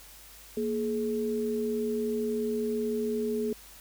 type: tone pair together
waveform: sine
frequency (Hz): 233.1 / 423.6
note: A#3 / G#4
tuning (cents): 0 / +34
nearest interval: minor seventh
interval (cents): 1034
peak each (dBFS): -31 / -29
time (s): 0.57-3.53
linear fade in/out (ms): 2
effects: added 50 Hz sine -56 dBFS peak until 3.8 s + white hiss -51 dBFS RMS until 3.8 s